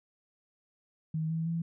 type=tone with pitch steps; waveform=sine; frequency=158.5 / 162.49 / 166.57 Hz; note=D#3 / E3 / E3; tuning=+32 / -25 / +18 cents; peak=-29 dBFS; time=1.14-1.62 s; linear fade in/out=5 ms; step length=160 ms; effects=none